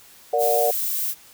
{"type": "chord", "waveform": "sine", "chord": "Bb augmented", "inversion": "none", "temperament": "just", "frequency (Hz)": [466.2, 582.7, 728.4], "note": ["Bb4", "D5", "F#5"], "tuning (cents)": [0, -14, -27], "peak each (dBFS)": -22, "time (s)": [0.33, 0.71], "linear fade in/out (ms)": 5}
{"type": "noise", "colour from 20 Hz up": "violet", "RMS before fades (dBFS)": -25, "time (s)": [0.38, 1.15], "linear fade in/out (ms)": 50}
{"effects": ["white hiss -49 dBFS RMS until 1.33 s"]}